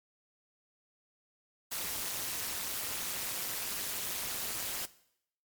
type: noise with amplitude modulation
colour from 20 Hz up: white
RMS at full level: -33 dBFS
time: 1.71-4.86 s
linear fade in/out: 10 ms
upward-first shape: sine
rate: 200 Hz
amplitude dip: 85%
effects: noise-tail reverb RT60 0.7 s tail -18 dB re dry + MP3 96 kbps